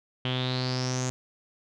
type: tone with low-pass filter sweep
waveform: sawtooth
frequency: 127.6 Hz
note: C3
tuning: 43 cents flat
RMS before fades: -29 dBFS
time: 0.25-1.1 s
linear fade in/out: 0 ms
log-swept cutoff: 3100 to 6900 Hz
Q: 8.3
effects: none